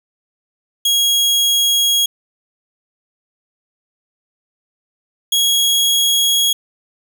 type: tone pair in turn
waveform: sawtooth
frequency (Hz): 3300 / 3313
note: G#7 / G#7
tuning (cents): -12 / -5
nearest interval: unison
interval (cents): 7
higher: second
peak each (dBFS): -9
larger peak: neither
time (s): 0.85-2.06 / 5.32-6.53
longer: neither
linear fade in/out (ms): 5
effects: none